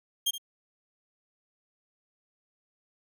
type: tone with echo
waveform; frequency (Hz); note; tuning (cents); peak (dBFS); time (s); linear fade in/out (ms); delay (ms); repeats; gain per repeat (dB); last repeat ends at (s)
sawtooth; 3211; G7; +41; -21; 0.26-0.31; 10; 72; 1; -12; 0.382
effects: none